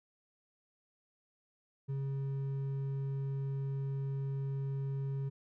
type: tone with hard clipping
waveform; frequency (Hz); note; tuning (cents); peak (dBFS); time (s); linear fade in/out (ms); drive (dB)
triangle; 136.8; C#3; -23; -35; 1.88-5.3; 20; 8
effects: none